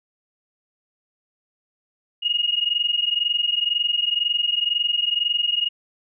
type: tone pair together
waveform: sine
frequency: 2858 / 2880 Hz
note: F7 / F#7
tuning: +39 / -47 cents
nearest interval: unison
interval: 14 cents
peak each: -22 dBFS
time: 2.22-5.69 s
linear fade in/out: 20 ms
effects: none